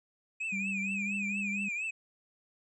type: tone with vibrato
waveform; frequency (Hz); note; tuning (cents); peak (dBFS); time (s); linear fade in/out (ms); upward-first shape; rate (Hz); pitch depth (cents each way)
triangle; 2500; D#7; +8; -31; 0.4-1.91; 10; triangle; 4.3; 130
type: tone with pitch glide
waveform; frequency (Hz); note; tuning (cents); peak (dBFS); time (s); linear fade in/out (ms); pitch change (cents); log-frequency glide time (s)
sine; 196 to 201.2; G3 to G3; 0 to +45; -35; 0.52-1.69; 10; +45; 0.93-1.01
effects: resampled to 22050 Hz